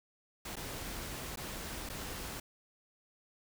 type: noise with dropouts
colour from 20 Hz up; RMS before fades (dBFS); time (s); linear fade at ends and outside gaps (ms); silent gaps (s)
pink; -42; 0.45-2.4; 5; 0.557-0.566 / 1.359-1.372 / 1.891-1.897
effects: none